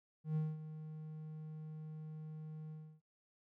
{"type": "tone with ADSR envelope", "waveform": "triangle", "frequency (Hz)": 155.56, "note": "D#3", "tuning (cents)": 0, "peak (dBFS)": -30, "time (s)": [0.24, 3.01], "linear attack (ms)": 120, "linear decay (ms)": 210, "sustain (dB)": -13, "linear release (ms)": 300, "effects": ["noise-tail reverb RT60 0.2 s tail -22 dB re dry"]}